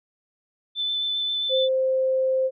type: tone with vibrato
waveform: sine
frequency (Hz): 3520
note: A7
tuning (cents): 0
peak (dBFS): -23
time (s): 0.75-1.69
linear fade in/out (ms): 50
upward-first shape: sine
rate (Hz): 7.5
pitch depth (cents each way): 11
type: tone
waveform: sine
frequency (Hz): 523.3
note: C5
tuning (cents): 0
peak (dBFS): -19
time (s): 1.49-2.51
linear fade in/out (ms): 50
effects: none